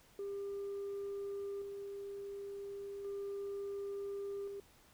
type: tone with tremolo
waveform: sine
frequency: 399.3 Hz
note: G4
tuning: 32 cents sharp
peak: -37 dBFS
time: 0.19-4.6 s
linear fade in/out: 2 ms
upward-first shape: square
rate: 0.35 Hz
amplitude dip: 40%
effects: tanh soft clip ceiling -37 dBFS + pink hiss -65 dBFS RMS until 4.93 s